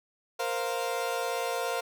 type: chord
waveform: 30% pulse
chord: Bb suspended second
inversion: none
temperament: equal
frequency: 466.2 / 523.3 / 698.5 Hz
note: Bb4 / C5 / F5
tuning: 0 / 0 / 0 cents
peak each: -31 dBFS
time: 0.39-1.81 s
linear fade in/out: 10 ms
effects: none